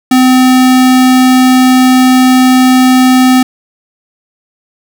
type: tone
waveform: square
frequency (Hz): 256.2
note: C4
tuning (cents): -36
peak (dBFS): -4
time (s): 0.11-3.43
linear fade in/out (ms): 5
effects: none